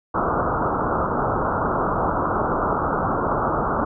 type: low-pass noise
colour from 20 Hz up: white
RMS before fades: -22 dBFS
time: 0.14-3.85 s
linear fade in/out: 10 ms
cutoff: 1400 Hz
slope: 96 dB/octave
effects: none